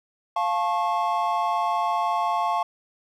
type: chord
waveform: triangle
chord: F augmented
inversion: none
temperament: just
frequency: 698.5 / 873.1 / 1091.3 Hz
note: F5 / A5 / C#6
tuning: 0 / -14 / -27 cents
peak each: -24 dBFS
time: 0.36-2.63 s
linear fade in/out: 5 ms
effects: none